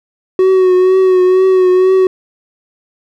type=tone with vibrato; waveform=triangle; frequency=371.9 Hz; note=F#4; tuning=9 cents sharp; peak=-4 dBFS; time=0.39-2.07 s; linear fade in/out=2 ms; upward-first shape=triangle; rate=2.1 Hz; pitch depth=37 cents each way; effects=none